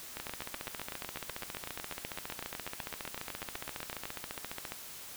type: two click trains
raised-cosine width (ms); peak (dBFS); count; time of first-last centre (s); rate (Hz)
0.3; -22 / -22; 32 / 67; 0.17-4.055 / 0.2-4.721; 7.98 / 14.6
effects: white hiss -47 dBFS RMS until 5.16 s